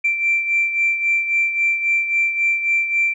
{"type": "beating tone pair", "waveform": "sine", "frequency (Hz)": [2349, 2352.7], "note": ["D7", "D7"], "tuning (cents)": [0, 2], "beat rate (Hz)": 3.7, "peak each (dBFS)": [-16, -23], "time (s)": [0.04, 3.14], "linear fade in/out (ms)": 10, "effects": ["tanh soft clip ceiling -9 dBFS"]}